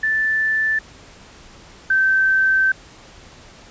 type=tone pair in turn; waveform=sine; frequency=1760 / 1549.1 Hz; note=A6 / G6; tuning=0 / -21 cents; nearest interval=major second; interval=221 cents; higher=first; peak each=-16 / -13 dBFS; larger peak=second; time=0.03-0.79 / 1.9-2.72 s; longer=second; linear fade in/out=5 ms; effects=pink hiss -44 dBFS RMS until 3.7 s + resampled to 16000 Hz